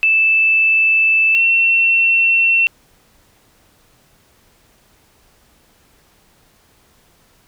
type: tone pair in turn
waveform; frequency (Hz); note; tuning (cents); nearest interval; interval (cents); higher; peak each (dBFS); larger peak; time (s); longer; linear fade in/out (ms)
sine; 2637 / 2705; E7 / E7; 0 / +44; unison; 44; second; -10; neither; 0.03-1.35 / 1.35-2.67; neither; 0
effects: pink hiss -54 dBFS RMS until 7.47 s